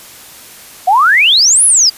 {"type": "exponential two-way sweep", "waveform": "sine", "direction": "up then down", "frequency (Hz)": [700, 11000, 4699], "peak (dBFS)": -5, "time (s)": [0.87, 1.9], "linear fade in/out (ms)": 10, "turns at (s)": 1.65, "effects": ["white hiss -35 dBFS RMS until 1.97 s", "resampled to 32000 Hz"]}